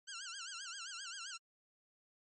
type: tone with vibrato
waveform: 10% pulse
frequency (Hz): 1480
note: F#6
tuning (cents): 0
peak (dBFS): -35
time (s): 0.07-1.38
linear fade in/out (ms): 20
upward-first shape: sine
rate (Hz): 7.6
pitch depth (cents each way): 170
effects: MP3 32 kbps